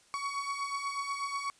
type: beating tone pair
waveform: 35% pulse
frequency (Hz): 1116 / 1124.2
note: C#6 / C#6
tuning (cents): +11 / +24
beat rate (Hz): 8.2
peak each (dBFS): -37 / -33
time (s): 0.14-1.5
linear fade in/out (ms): 0
effects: white hiss -63 dBFS RMS until 1.59 s + resampled to 22050 Hz